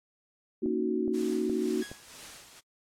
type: chord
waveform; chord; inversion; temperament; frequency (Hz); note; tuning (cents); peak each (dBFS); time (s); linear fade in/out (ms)
sine; D# minor seventh; second; equal; 233.1 / 277.2 / 311.1 / 370; A#3 / C#4 / D#4 / F#4; 0 / 0 / 0 / 0; -32 / -36 / -32 / -30; 0.62-1.83; 10
type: click train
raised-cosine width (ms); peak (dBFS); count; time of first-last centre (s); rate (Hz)
2; -28; 4; 0.66-1.915; 2.39
type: noise with tremolo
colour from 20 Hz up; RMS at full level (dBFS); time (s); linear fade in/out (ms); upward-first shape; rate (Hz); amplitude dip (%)
white; -44; 1.13-2.61; 20; sine; 2; 55
type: tone with exponential decay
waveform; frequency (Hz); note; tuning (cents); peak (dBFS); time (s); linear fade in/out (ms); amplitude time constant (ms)
sawtooth; 1661.2; G#6; 0; -35; 1.82-2.14; 1; 69
effects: low-pass 9000 Hz 12 dB/octave + AAC 64 kbps